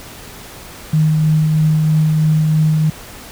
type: tone with tremolo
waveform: sine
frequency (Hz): 155.56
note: D#3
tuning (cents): 0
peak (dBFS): -9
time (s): 0.93-2.9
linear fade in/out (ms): 5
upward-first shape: triangle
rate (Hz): 3.1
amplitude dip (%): 25
effects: pink hiss -35 dBFS RMS until 3.31 s